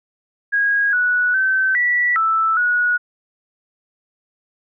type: tone with pitch steps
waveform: sine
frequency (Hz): 1642 / 1472 / 1540 / 1950 / 1320 / 1458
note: G#6 / F#6 / G6 / B6 / E6 / F#6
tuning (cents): -20 / -9 / -31 / -23 / +2 / -26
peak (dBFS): -14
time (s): 0.52-2.98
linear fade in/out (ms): 20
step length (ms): 410
effects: none